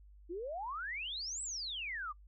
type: exponential two-way sweep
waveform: sine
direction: up then down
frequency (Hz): 323.5 to 8140 to 1135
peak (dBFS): -38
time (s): 0.29-2.13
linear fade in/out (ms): 20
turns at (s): 1.42
effects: noise-tail reverb RT60 0.1 s tail -24 dB re dry + added 50 Hz sine -55 dBFS peak until 2.27 s